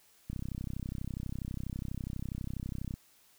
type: click train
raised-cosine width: 5 ms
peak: -25 dBFS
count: 86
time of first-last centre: 0.3-2.94 s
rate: 32.2 Hz
effects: white hiss -64 dBFS RMS until 3.38 s